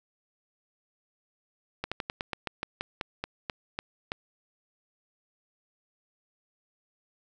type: slowing click train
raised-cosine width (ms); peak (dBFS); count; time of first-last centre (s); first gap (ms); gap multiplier
0.3; -15; 14; 1.84-4.119; 76; 1.13
effects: none